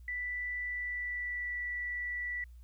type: tone with pitch glide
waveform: sine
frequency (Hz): 1975.5 to 1959.6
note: B6 to B6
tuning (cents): 0 to -14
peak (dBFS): -34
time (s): 0.08-2.44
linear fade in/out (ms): 2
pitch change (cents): -14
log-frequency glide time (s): 0.59-1.59
effects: added 60 Hz sine -49 dBFS peak until 2.63 s + white hiss -75 dBFS RMS until 2.63 s